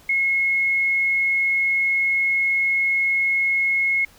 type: tone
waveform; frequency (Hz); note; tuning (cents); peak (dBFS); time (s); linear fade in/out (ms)
sine; 2170; C#7; -37; -17; 0.09-4.05; 5
effects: pink hiss -51 dBFS RMS until 4.18 s